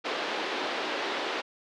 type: band-pass noise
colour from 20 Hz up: pink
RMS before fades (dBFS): -32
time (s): 0.04-1.42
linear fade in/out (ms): 20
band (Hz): 320 to 4200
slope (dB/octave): 24
effects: none